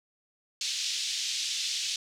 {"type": "band-pass noise", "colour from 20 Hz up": "pink", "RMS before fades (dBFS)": -32, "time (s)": [0.61, 1.96], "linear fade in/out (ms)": 2, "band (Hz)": [3100, 6600], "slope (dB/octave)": 24, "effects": []}